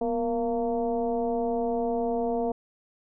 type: tone with frequency modulation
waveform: sine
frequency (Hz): 467.1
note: A#4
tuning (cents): +3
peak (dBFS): -24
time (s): 0.01-2.52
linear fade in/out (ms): 5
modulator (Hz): 224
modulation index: 1.2
effects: none